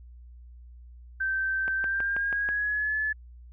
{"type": "tone with pitch glide", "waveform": "sine", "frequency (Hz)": [1554, 1724.3], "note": ["G6", "A6"], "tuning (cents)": [-16, -35], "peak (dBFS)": -25, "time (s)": [1.2, 3.13], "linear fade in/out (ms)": 10, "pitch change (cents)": 181, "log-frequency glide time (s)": [1.75, 2.96]}
{"type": "click train", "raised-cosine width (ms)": 0.5, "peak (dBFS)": -21, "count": 6, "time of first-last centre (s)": [1.68, 2.489], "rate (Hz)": 6.18}
{"effects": ["added 60 Hz sine -45 dBFS peak until 3.52 s"]}